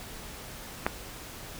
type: clicks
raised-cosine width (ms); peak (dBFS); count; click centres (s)
0.5; -28 / -9; 2; 0.86 / 0.865
effects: pink hiss -43 dBFS RMS until 1.59 s